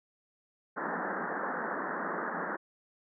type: band-pass noise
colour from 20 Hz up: white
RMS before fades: -35 dBFS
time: 0.76-2.57 s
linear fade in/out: 20 ms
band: 170 to 1800 Hz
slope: 96 dB/octave
effects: none